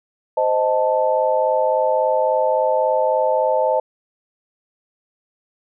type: chord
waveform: sine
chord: A diminished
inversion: first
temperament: equal with one note detuned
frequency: 518.7 / 622.3 / 880 Hz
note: C5 / Eb5 / A5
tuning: -15 / 0 / 0 cents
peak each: -19 / -19 / -20 dBFS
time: 0.37-3.8 s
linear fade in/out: 5 ms
effects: none